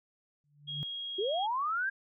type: tone with exponential growth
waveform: sine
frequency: 145.8 Hz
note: D3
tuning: 12 cents flat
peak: -33 dBFS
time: 0.44-0.83 s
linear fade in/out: 0 ms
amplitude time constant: 84 ms
type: tone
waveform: sine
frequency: 3279 Hz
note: G#7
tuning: 23 cents flat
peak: -36 dBFS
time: 0.67-1.47 s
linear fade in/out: 20 ms
type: linear sweep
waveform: sine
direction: up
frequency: 358.9 to 1629 Hz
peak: -29 dBFS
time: 1.18-1.9 s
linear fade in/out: 10 ms
effects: none